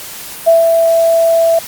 sine tone with ADSR envelope, 663 Hz, E5, 10 cents sharp, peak -3 dBFS, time 0.46-1.59 s, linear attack 21 ms, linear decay 150 ms, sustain -4 dB, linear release 4 ms, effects white hiss -28 dBFS RMS until 1.67 s + Opus 48 kbps

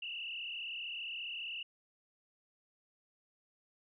sine tone with frequency modulation, 2789 Hz, F7, 3 cents flat, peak -39 dBFS, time 0.02-1.63 s, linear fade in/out 5 ms, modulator 37.5 Hz, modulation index 3.6, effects none

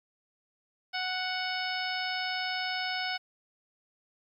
harmonic tone, 740 Hz, F#5, in tune, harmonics 1 / 2 / 3 / 4 / 5 / 6 / 7, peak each -36 / -36 / -37 / -39 / -42 / -42 / -39 dBFS, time 0.93-3.18 s, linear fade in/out 20 ms, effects 11-bit

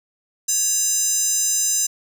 square tone with high-pass filter, 560 Hz, C#5, 18 cents sharp, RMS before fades -20 dBFS, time 0.48-1.87 s, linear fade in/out 10 ms, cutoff 6700 Hz, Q 8.1, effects none

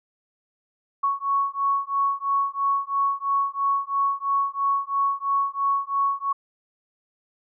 sine beating tone pair, 1108.7 / 1111.7 Hz, C#6 / C#6, 0 / +5 cents, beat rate 3 Hz, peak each -24 dBFS, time 1.03-6.33 s, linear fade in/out 10 ms, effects none

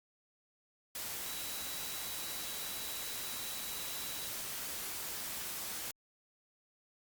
sine tone in noise, 3917 Hz, B7, 15 cents flat, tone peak -48 dBFS, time 1.26-4.29 s, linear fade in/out 2 ms, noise white, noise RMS -41 dBFS, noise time 0.95-5.91 s, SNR -10 dB, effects Opus 48 kbps

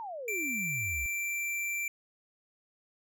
sine exponential sweep, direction down, 939 to 61 Hz, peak -37 dBFS, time 0-1.06 s, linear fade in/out 0 ms
square tone, 2349 Hz, D7, in tune, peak -32 dBFS, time 0.28-1.88 s, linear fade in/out 2 ms
effects none

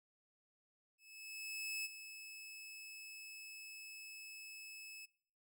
sawtooth tone with ADSR envelope, 2600 Hz, E7, 24 cents flat, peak -36 dBFS, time 0.98-5.06 s, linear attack 870 ms, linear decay 25 ms, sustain -11 dB, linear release 13 ms, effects noise-tail reverb RT60 0.6 s tail -21 dB re dry

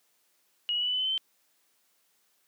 sine tone with pitch steps, 2896 / 2925 / 2953 / 2983 / 3012 / 3042 / 3072 / 3102 Hz, F#7 / F#7 / F#7 / F#7 / F#7 / F#7 / G7 / G7, -38 / -21 / -4 / +13 / +30 / +47 / -36 / -19 cents, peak -26 dBFS, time 0.69-1.178 s, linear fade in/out 0 ms, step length 61 ms, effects white hiss -70 dBFS RMS until 2.47 s + high-pass 200 Hz 12 dB/octave

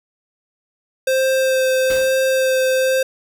square tone with vibrato, 523.3 Hz, C5, in tune, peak -15 dBFS, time 1.07-3.03 s, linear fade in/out 5 ms, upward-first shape sine, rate 1.1 Hz, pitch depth 12 cents each way
pink noise with exponential decay, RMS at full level -28 dBFS, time 1.9-2.31 s, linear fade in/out 2 ms, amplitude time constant 87 ms
effects none

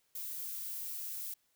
violet noise, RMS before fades -41 dBFS, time 0.15-1.34 s, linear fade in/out 5 ms, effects white hiss -75 dBFS RMS until 1.55 s

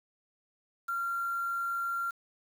sine tone with quantisation, 1379 Hz, F6, 22 cents flat, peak -30 dBFS, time 0.88-2.11 s, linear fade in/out 10 ms, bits 8, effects none

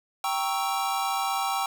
square chord, G diminished seventh, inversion none, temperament equal, 784 / 932.3 / 1108.7 / 1318.5 Hz, G5 / Bb5 / Db6 / Fb6, 0 / 0 / 0 / 0 cents, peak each -29 / -34 / -33 / -33 dBFS, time 0.24-1.66 s, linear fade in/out 2 ms, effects none

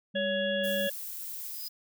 sine tone with vibrato, 201.1 Hz, G3, 44 cents sharp, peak -35 dBFS, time 0.14-0.88 s, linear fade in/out 10 ms, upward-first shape sine, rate 3.4 Hz, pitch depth 13 cents each way
harmonic tone, 560 Hz, C#5, 18 cents sharp, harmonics 1 / 3 / 5 / 6, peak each -29 / -34 / -40 / -36 dBFS, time 0.15-0.9 s, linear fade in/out 10 ms
violet noise, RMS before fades -39 dBFS, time 0.63-1.69 s, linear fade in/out 20 ms
sine tone with exponential growth, 4978 Hz, D#8, in tune, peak -37 dBFS, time 1.33-1.68 s, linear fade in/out 0 ms, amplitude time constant 74 ms
effects none

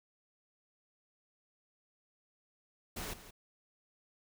pink noise with echo, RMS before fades -41 dBFS, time 2.96-3.14 s, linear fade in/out 10 ms, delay 170 ms, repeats 1, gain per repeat -13 dB, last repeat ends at 3.31 s, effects none

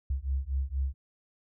sine beating tone pair, 65.41 / 69.61 Hz, C2 / C#2, 0 / +8 cents, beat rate 4.2 Hz, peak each -31 dBFS, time 0.1-0.94 s, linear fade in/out 5 ms, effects none

